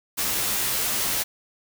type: noise with comb filter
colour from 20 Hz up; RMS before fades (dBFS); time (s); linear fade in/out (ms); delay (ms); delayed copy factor
white; -25; 0.17-1.24; 20; 12; -0.95
effects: none